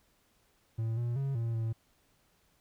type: tone with pitch steps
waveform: triangle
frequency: 112.9 / 119.2 / 137.1 / 115.4 / 113 Hz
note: A2 / A#2 / C#3 / A#2 / A2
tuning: +45 / +39 / -19 / -17 / +47 cents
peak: -28 dBFS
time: 0.78-1.73 s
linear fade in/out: 10 ms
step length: 190 ms
effects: pink hiss -70 dBFS RMS until 2.6 s